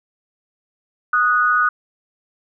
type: tone pair together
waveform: sine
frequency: 1238 / 1472.2 Hz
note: D#6 / F#6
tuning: -9 / -9 cents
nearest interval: minor third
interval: 300 cents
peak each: -16 dBFS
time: 1.13-1.69 s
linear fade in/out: 5 ms
effects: none